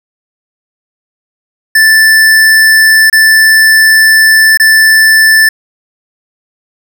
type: tone with dropouts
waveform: square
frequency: 1761 Hz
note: A6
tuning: 1 cent sharp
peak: -3 dBFS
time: 1.75-5.49 s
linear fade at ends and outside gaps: 5 ms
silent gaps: 3.1-3.127 / 4.574-4.598 s
effects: none